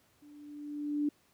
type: tone with level ramp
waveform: sine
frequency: 293.7 Hz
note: D4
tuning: in tune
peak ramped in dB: -53 to -26 dBFS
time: 0.22-1.09 s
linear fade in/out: 5 ms
effects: pink hiss -68 dBFS RMS until 1.33 s + high-pass 80 Hz 12 dB/octave